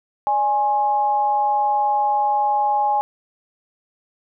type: tone with amplitude modulation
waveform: sine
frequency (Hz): 830.6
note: G#5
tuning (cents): 0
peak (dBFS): -13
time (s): 0.27-3.01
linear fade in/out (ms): 0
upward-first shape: sine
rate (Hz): 241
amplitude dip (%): 60
effects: none